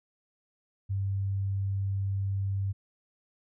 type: tone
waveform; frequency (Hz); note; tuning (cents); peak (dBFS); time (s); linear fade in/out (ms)
sine; 98; G2; 0; -27; 0.89-2.73; 20
effects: none